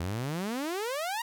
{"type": "exponential sweep", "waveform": "sawtooth", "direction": "up", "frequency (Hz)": [81.1, 965], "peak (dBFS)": -27, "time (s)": [0, 1.22], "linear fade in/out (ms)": 5, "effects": []}